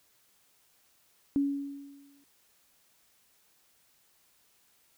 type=tone with exponential decay; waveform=sine; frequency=280.8 Hz; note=C#4; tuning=22 cents sharp; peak=-22 dBFS; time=1.36-2.24 s; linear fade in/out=0 ms; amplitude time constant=190 ms; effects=white hiss -67 dBFS RMS until 4.97 s